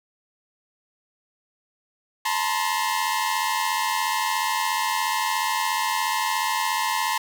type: tone cluster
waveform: sawtooth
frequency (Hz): 876 / 953 / 1047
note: A5 / A#5 / C6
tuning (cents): -8 / +38 / +1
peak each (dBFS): -23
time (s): 2.25-7.18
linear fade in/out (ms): 5
effects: none